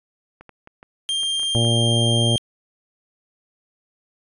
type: clicks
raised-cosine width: 0.5 ms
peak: -27 dBFS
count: 8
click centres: 0.41 / 0.493 / 0.674 / 0.829 / 1.233 / 1.396 / 1.432 / 1.648 s
type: tone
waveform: 45% pulse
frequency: 3189 Hz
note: G7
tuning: 29 cents sharp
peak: -20 dBFS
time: 1.09-2.38 s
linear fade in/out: 0 ms
type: harmonic tone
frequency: 116.54 Hz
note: A#2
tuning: in tune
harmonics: 1 / 2 / 3 / 4 / 5 / 6 / 7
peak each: -18 / -25 / -28 / -31 / -28 / -35 / -37 dBFS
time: 1.55-2.36 s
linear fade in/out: 0 ms
effects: resampled to 24000 Hz